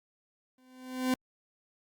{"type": "tone with exponential growth", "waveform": "40% pulse", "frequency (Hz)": 256.2, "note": "C4", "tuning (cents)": -36, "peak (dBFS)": -23, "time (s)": [0.58, 1.14], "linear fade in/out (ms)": 2, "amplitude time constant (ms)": 120, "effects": ["Opus 48 kbps"]}